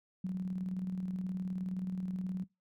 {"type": "tone with tremolo", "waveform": "sine", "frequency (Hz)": 185, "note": "F#3", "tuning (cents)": 0, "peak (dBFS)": -32, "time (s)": [0.24, 2.44], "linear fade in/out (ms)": 5, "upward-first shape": "square", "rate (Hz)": 19, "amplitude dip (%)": 35, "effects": ["noise-tail reverb RT60 0.2 s tail -21 dB re dry"]}